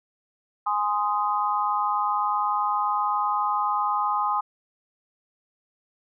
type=chord; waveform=sine; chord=Ab major; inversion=none; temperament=just; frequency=830.6 / 1038.3 / 1245.9 Hz; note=Ab5 / C6 / Eb6; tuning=0 / -14 / +2 cents; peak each=-26 dBFS; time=0.66-4.41 s; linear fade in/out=10 ms; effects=none